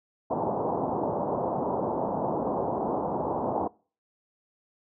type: low-pass noise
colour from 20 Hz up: white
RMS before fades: -28 dBFS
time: 0.3-3.68 s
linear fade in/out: 10 ms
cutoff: 940 Hz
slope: 48 dB/octave
effects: noise-tail reverb RT60 0.4 s tail -24 dB re dry + high-pass 150 Hz 12 dB/octave